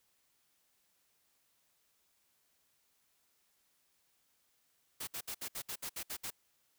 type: noise bursts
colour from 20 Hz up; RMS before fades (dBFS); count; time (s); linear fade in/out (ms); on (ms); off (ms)
white; -41; 10; 5-6.306; 10; 73; 64
effects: white hiss -75 dBFS RMS until 6.78 s